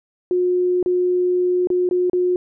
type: tone with dropouts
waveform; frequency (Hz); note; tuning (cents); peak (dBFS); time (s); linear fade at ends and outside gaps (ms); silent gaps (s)
sine; 360.4; F#4; -45; -15; 0.31-2.36; 1; 0.828-0.86 / 1.672-1.702 / 1.89-1.911 / 2.098-2.132
effects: none